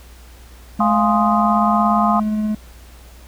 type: tone with tremolo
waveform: triangle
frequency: 213.5 Hz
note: G#3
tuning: 48 cents sharp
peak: -14 dBFS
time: 0.79-2.55 s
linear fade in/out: 5 ms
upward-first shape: triangle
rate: 17 Hz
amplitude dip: 25%
type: chord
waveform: sine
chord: F minor seventh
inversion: none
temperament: equal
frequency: 698.5 / 830.6 / 1046.5 / 1244.5 Hz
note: F5 / Ab5 / C6 / Eb6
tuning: 0 / 0 / 0 / 0 cents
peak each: -19 / -22 / -19 / -20 dBFS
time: 0.8-2.2 s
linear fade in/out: 5 ms
effects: added 60 Hz sine -40 dBFS peak until 3.27 s + pink hiss -47 dBFS RMS until 3.27 s